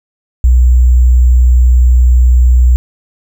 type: tone with sample-and-hold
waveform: sine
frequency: 61.74 Hz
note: B1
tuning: in tune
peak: -3 dBFS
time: 0.44-2.76 s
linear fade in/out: 0 ms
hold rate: 7350 Hz
effects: none